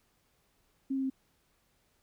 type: tone with pitch steps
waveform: sine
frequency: 269.4 / 267.2 / 265.1 Hz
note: C#4 / C4 / C4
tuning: -49 / +36 / +23 cents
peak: -29 dBFS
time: 0.9-1.101 s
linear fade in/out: 10 ms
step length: 67 ms
effects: pink hiss -72 dBFS RMS until 2.02 s